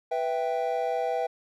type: chord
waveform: triangle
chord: E minor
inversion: second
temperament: equal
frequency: 493.9 / 659.3 / 784 Hz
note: B4 / E5 / G5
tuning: 0 / 0 / 0 cents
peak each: -28 dBFS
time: 0.11-1.27 s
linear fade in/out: 10 ms
effects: none